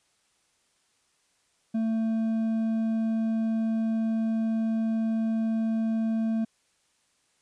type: tone with hard clipping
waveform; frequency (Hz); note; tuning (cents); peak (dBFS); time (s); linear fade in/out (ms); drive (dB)
triangle; 223.5; A3; +27; -25; 1.74-6.45; 10; 7
effects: white hiss -69 dBFS RMS until 7.41 s + resampled to 22050 Hz